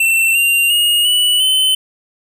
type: tone with pitch steps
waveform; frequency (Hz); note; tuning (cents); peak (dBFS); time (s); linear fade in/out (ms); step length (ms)
square; 2691 / 2776 / 2864 / 2955 / 3049; E7 / F7 / F7 / F#7 / G7; +35 / -11 / +43 / -3 / -49; -11; 0-1.75; 5; 350
effects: none